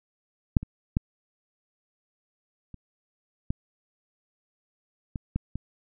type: clicks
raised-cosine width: 5 ms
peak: -6 / -22 / -10 / -29 / -14 / -19 / -14 / -19 dBFS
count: 8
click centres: 0.568 / 0.63 / 0.969 / 2.743 / 3.505 / 5.158 / 5.36 / 5.556 s
effects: none